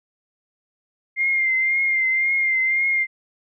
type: tone with vibrato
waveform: sine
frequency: 2107 Hz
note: C7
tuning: 12 cents sharp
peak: -17 dBFS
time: 1.16-3.07 s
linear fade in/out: 50 ms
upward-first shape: triangle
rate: 1.9 Hz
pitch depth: 42 cents each way
effects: none